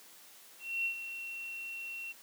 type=tone with ADSR envelope; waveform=sine; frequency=2724 Hz; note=F7; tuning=44 cents flat; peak=-29 dBFS; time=0.59-2.13 s; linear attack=260 ms; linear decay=93 ms; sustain=-10 dB; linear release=21 ms; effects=white hiss -56 dBFS RMS until 2.22 s + high-pass 200 Hz 12 dB/octave